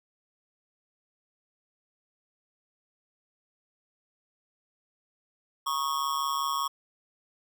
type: tone with amplitude modulation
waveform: square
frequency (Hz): 1101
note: C#6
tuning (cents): -12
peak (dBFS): -24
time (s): 5.66-6.68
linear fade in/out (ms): 10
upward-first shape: sine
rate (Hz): 145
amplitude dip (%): 85
effects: none